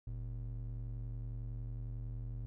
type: ring-modulated tone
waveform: triangle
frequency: 81 Hz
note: E2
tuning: 30 cents flat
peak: -34 dBFS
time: 0.07-2.46 s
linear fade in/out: 0 ms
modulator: 35.4 Hz
effects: none